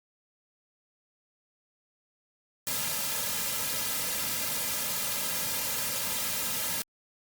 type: noise with comb filter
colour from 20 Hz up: white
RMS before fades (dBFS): -31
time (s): 2.67-6.82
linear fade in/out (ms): 0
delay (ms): 2.7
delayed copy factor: -0.95
effects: Opus 48 kbps